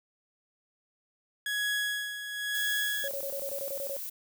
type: tone with tremolo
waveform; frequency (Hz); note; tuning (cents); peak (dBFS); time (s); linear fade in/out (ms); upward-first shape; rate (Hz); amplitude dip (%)
30% pulse; 1672; G#6; +11; -25; 1.46-3.08; 2; sine; 0.99; 65
type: noise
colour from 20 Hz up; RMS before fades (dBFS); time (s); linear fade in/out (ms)
violet; -38; 2.54-4.1; 10
type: tone bursts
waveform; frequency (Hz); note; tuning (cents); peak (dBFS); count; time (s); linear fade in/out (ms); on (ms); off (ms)
sine; 554.4; C#5; 0; -34; 10; 3.04-3.966; 0; 71; 24
effects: none